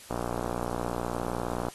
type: click train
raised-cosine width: 1 ms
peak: -17 dBFS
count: 95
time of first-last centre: 0.11-1.685 s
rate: 59.7 Hz
effects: white hiss -49 dBFS RMS until 1.74 s + AAC 32 kbps